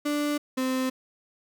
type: tone pair in turn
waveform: 35% pulse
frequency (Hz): 293.7 / 259.1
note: D4 / C4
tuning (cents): 0 / -17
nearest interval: major second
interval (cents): 217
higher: first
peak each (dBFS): -23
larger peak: neither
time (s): 0.05-0.38 / 0.57-0.9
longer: neither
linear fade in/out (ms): 10
effects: none